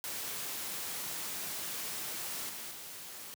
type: noise with level steps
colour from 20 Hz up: white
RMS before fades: -39 / -43 / -46 dBFS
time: 0.04-3.34 s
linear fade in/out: 0 ms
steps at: 2.49 / 2.71 s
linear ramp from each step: 5 ms
effects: high-pass 100 Hz 12 dB/octave